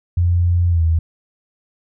sine tone with pitch glide, 87.31 to 81.46 Hz, F2 to E2, 0 to -20 cents, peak -12 dBFS, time 0.17-0.99 s, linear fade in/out 5 ms, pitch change -120 cents, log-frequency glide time 0.69-0.83 s, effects none

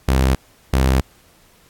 sawtooth tone pair in turn, 65.6 / 65.6 Hz, C2 / C2, +5 / +5 cents, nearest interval unison, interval 0 cents, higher neither, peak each -9 dBFS, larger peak neither, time 0.08-0.35 / 0.73-1.01 s, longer second, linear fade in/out 5 ms, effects pink hiss -53 dBFS RMS until 1.69 s + AAC 64 kbps

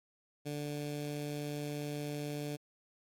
15% pulse tone with notch filter, 146.83 Hz, D3, in tune, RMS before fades -39 dBFS, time 0.45-2.57 s, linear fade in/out 20 ms, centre 1300 Hz, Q 1.1, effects AAC 64 kbps

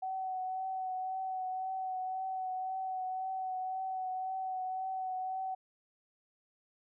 sine tone with vibrato, 752 Hz, F#5, 28 cents sharp, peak -34 dBFS, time 0.02-5.55 s, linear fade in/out 10 ms, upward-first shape triangle, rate 1.9 Hz, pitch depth 22 cents each way, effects none

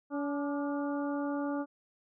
harmonic tone with a mistuned harmonic, 285.6 Hz, D4, 48 cents flat, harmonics 1 / 2 / 3 / 4 / 5, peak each -32 / -38 / -42 / -44 / -46 dBFS, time 0.1-1.66 s, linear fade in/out 50 ms, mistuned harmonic 4, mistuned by +51 cents, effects none

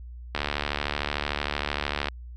click train, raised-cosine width 0.3 ms, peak -10 dBFS, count 128, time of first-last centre 0.35-2.085 s, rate 73.2 Hz, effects added 60 Hz sine -38 dBFS peak until 2.36 s

